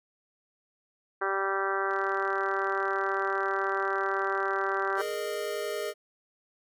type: harmonic tone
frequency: 194.8 Hz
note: G3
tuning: 11 cents flat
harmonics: 2 / 3 / 4 / 5 / 6 / 7 / 8 / 9 / 10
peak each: -32 / -38 / -35 / -38 / -33 / -35 / -33 / -45 / -43 dBFS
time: 1.21-5.02 s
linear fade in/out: 10 ms
type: click train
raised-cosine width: 0.2 ms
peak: -34 dBFS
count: 124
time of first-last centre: 1.91-5.138 s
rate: 38.1 Hz
type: chord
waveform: square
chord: Ab suspended second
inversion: none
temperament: equal with one note detuned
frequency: 415.3 / 466.2 / 612.3 Hz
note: Ab4 / Bb4 / Eb5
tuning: 0 / 0 / -28 cents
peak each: -35 / -37 / -36 dBFS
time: 4.96-5.94 s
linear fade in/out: 50 ms
effects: none